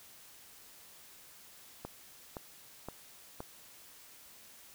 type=click train; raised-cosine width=1 ms; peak=-26 dBFS; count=4; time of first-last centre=1.85-3.404 s; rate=1.93 Hz; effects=white hiss -56 dBFS RMS until 4.74 s